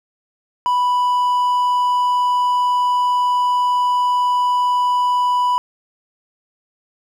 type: tone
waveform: triangle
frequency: 987.8 Hz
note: B5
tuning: in tune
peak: -12 dBFS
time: 0.66-5.58 s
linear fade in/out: 0 ms
effects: none